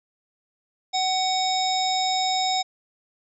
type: harmonic tone with a mistuned harmonic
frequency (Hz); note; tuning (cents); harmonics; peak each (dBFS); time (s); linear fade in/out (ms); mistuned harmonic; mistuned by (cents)
750; F#5; +23; 1 / 3 / 5 / 7 / 9 / 10; -23 / -33 / -27 / -29 / -41 / -37; 0.93-2.63; 20; 10; -51
effects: none